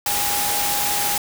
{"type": "tone in noise", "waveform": "sine", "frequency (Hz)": 820, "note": "G#5", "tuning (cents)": -22, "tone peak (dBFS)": -26, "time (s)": [0.06, 1.18], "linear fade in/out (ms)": 2, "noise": "white", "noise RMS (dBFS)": -22, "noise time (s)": [0.06, 1.18], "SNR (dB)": -7, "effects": []}